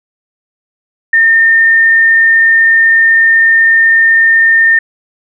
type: tone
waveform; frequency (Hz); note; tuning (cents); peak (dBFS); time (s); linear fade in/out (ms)
sine; 1816; A#6; -46; -4; 1.13-4.79; 5
effects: none